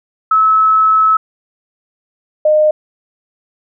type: tone pair in turn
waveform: sine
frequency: 1297 / 612.1 Hz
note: E6 / D#5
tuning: -28 / -28 cents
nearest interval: octave + minor second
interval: 1300 cents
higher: first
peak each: -7 dBFS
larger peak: neither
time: 0.31-1.17 / 2.45-2.71 s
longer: first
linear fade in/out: 5 ms
effects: none